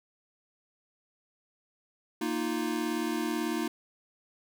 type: chord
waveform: square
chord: Bb suspended fourth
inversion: none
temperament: equal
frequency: 233.1 / 311.1 / 349.2 Hz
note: Bb3 / Eb4 / F4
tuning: 0 / 0 / 0 cents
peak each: -35 / -33 / -35 dBFS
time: 2.21-3.68 s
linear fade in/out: 5 ms
effects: none